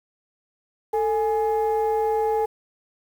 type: tone pair together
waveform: sine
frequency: 442.8 / 832.8 Hz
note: A4 / G#5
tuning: +11 / +5 cents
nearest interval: major seventh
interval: 1094 cents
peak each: -20 / -22 dBFS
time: 0.93-2.46 s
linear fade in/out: 10 ms
effects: tanh soft clip ceiling -15 dBFS + 8-bit